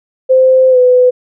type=tone with pitch glide; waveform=sine; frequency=519 to 500.7 Hz; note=C5 to B4; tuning=-14 to +24 cents; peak=-4 dBFS; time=0.29-1.11 s; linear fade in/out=20 ms; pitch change=-62 cents; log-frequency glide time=0.7-0.78 s; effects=none